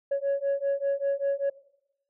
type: beating tone pair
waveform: sine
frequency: 554.4 / 559.5 Hz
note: C#5 / C#5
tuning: 0 / +16 cents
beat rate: 5.1 Hz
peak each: -26 dBFS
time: 0.11-1.5 s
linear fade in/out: 10 ms
effects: noise-tail reverb RT60 0.8 s tail -19 dB re dry + tanh soft clip ceiling -21 dBFS